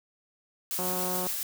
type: noise with tremolo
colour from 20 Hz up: blue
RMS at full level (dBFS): -31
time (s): 0.71-1.43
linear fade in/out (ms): 0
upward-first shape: sine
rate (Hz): 7.2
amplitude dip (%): 25
type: click train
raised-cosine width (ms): 1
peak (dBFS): -21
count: 88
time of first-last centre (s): 0.79-1.268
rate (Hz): 182
effects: high-pass 100 Hz 12 dB/octave